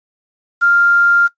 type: tone with quantisation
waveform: sine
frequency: 1396.9 Hz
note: F6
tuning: in tune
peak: -8 dBFS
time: 0.61-1.28 s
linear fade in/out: 20 ms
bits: 6
effects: noise-tail reverb RT60 0.1 s tail -18 dB re dry + resampled to 16000 Hz